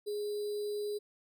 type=tone with sample-and-hold; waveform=sine; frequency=415.3 Hz; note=G#4; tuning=in tune; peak=-33 dBFS; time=0.06-0.99 s; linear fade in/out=20 ms; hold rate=4410 Hz; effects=none